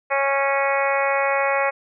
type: harmonic tone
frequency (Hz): 275.9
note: C#4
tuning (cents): -8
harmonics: 2 / 3 / 4 / 5 / 6 / 7 / 8 / 9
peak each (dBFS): -22 / -25 / -26 / -29 / -31 / -27 / -27 / -31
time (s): 0.1-1.71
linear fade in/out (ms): 20
effects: none